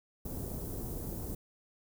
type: band-stop noise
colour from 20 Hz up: pink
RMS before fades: -39 dBFS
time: 0.25-1.35 s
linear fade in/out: 5 ms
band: 440 to 14000 Hz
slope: 12 dB/octave
effects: none